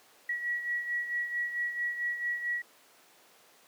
sine beating tone pair, 1924 / 1928.5 Hz, B6 / B6, -46 / -42 cents, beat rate 4.5 Hz, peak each -31 / -38 dBFS, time 0.29-2.62 s, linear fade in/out 5 ms, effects pink hiss -59 dBFS RMS until 3.67 s + high-pass 400 Hz 12 dB/octave

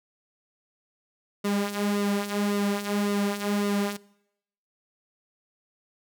sawtooth tone with flanger, 203.5 Hz, G#3, 35 cents flat, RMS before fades -27 dBFS, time 1.44-3.97 s, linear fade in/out 10 ms, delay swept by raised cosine 1.2 to 4.9 ms, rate 1.8 Hz, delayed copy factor -0.6, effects noise-tail reverb RT60 0.8 s tail -22 dB re dry

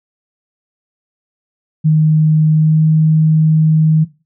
sine tone with pitch glide, 155.56 to 157.1 Hz, D#3 to D#3, 0 to +17 cents, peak -7 dBFS, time 1.84-4.05 s, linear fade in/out 20 ms, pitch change +17 cents, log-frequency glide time 2.53-2.84 s, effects noise-tail reverb RT60 0.3 s tail -18 dB re dry

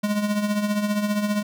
square tone with tremolo, 207.7 Hz, G#3, in tune, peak -19 dBFS, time 0.03-1.43 s, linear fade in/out 10 ms, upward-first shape triangle, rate 15 Hz, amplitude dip 65%, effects none

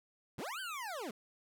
25% pulse linear two-way sweep, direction up then down, 81 to 1582 to 189.3 Hz, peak -36 dBFS, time 0.38-1.11 s, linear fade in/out 5 ms, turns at 0.6 s, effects none

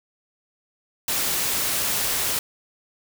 white noise, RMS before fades -24 dBFS, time 1.08-2.39 s, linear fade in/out 2 ms, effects none

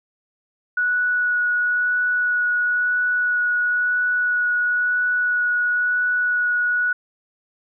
sine tone with vibrato, 1467 Hz, F#6, 15 cents flat, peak -17 dBFS, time 0.77-6.93 s, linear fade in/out 5 ms, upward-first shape sine, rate 0.99 Hz, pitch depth 9 cents each way, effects none

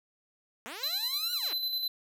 5% pulse linear two-way sweep, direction up then down, 207.7 to 1480 to 276.6 Hz, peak -28 dBFS, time 0.66-1.53 s, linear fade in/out 0 ms, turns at 1.33 s
square tone with tremolo, 4035 Hz, B7, 36 cents sharp, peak -29 dBFS, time 0.83-1.88 s, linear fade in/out 5 ms, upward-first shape square, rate 10 Hz, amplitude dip 40%
effects none

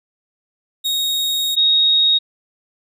40% pulse / sine tone pair in turn, 3755 / 3755 Hz, A#7 / A#7, +12 / +12 cents, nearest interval unison, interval 0 cents, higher neither, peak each -16 / -11 dBFS, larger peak second, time 0.84-1.56 / 1.56-2.19 s, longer first, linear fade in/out 20 ms, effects none

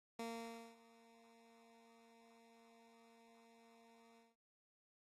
15% pulse tone with ADSR envelope, 230 Hz, A#3, 23 cents flat, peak -37 dBFS, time 0.19-4.36 s, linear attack 4 ms, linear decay 560 ms, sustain -22 dB, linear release 180 ms, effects low-pass 11000 Hz 12 dB/octave + AAC 48 kbps

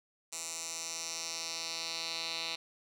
10% pulse tone with band-pass filter sweep, 164.81 Hz, E3, in tune, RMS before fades -39 dBFS, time 0.32-2.56 s, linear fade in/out 10 ms, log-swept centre 7400 to 3800 Hz, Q 2.6, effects none

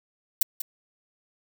violet noise with echo, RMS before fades -19 dBFS, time 0.41-0.43 s, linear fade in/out 5 ms, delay 190 ms, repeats 1, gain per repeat -11 dB, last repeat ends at 0.62 s, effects none

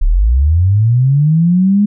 sine linear sweep, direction up, 30.74 to 209.3 Hz, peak -7 dBFS, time 0.01-1.86 s, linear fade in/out 10 ms, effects none

